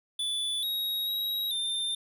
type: tone with pitch steps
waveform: square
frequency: 3471 / 3791 / 3831 / 3592 Hz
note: A7 / A#7 / A#7 / A7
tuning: -24 / +28 / +47 / +35 cents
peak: -29 dBFS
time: 0.19-1.95 s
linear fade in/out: 5 ms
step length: 440 ms
effects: none